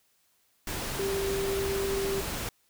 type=tone in noise; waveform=sine; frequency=392 Hz; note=G4; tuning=in tune; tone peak=-28 dBFS; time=0.99-2.21 s; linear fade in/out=2 ms; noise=pink; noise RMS=-34 dBFS; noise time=0.67-2.49 s; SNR=+3 dB; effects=white hiss -69 dBFS RMS until 2.69 s